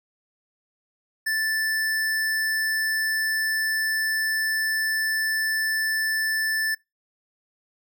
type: tone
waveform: square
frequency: 1760 Hz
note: A6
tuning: in tune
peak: -23 dBFS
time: 1.26-6.75 s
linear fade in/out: 10 ms
effects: noise-tail reverb RT60 0.2 s tail -24 dB re dry